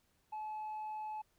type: tone with tanh clipping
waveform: sine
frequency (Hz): 859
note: A5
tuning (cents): -42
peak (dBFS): -40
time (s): 0.32-1.22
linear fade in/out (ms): 10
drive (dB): 1
effects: pink hiss -75 dBFS RMS until 1.38 s